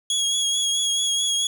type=tone with vibrato; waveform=25% pulse; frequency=3322 Hz; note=G#7; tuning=in tune; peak=-16 dBFS; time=0.1-1.47 s; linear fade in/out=2 ms; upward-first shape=triangle; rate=4.6 Hz; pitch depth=31 cents each way; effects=none